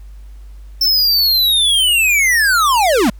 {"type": "linear sweep", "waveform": "square", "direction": "down", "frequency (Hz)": [5370, 187.3], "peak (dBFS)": -11, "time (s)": [0.81, 3.1], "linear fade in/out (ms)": 5, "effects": ["added 50 Hz sine -32 dBFS peak until 3.19 s", "pink hiss -55 dBFS RMS until 3.19 s"]}